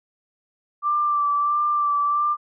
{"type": "tone with vibrato", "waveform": "sine", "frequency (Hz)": 1174.7, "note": "D6", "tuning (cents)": 0, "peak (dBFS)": -18, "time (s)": [0.82, 2.37], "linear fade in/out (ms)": 50, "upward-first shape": "sine", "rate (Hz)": 1.5, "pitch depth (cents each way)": 23, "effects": []}